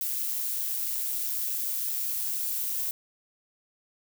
violet noise with amplitude modulation, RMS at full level -29 dBFS, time 0.01-2.91 s, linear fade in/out 2 ms, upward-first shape sine, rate 126 Hz, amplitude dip 30%, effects none

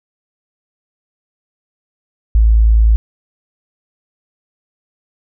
sine tone, 55 Hz, A1, in tune, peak -6 dBFS, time 2.35-2.96 s, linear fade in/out 0 ms, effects none

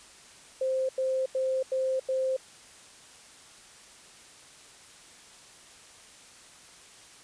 sine tone bursts, 523.3 Hz, C5, in tune, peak -25 dBFS, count 5, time 0.61-2.366 s, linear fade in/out 5 ms, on 280 ms, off 89 ms, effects white hiss -52 dBFS RMS until 7.23 s + resampled to 22050 Hz

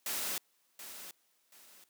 white noise with echo, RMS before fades -36 dBFS, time 0.06-0.38 s, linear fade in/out 2 ms, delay 730 ms, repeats 2, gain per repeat -11 dB, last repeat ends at 1.84 s, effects white hiss -73 dBFS RMS until 1.89 s + high-pass 200 Hz 12 dB/octave

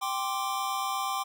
square chord, G suspended fourth, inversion none, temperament equal, 784 / 1046.5 / 1174.7 Hz, G5 / C6 / D6, 0 / 0 / 0 cents, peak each -34 dBFS, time 0.01-1.24 s, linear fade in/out 20 ms, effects none

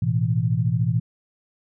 sine chord, A suspended second, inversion none, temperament just, 110 / 123.75 / 165 Hz, A2 / B2 / E3, 0 / +4 / +2 cents, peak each -23 / -22 / -24 dBFS, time 0.02-1 s, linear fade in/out 5 ms, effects none

